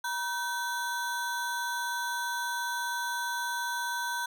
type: ring-modulated tone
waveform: square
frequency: 1244.5 Hz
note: D#6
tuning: in tune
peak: -28 dBFS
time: 0.04-4.26 s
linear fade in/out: 5 ms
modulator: 287 Hz
effects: none